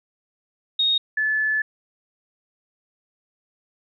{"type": "tone pair in turn", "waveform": "sine", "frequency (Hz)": [3729, 1732.1], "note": ["A#7", "A6"], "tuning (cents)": [0, -28], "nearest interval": "octave + minor second", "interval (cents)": 1328, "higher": "first", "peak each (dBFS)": [-17, -19], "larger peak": "first", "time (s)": [[0.79, 0.98], [1.17, 1.62]], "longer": "second", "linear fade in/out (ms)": 5, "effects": []}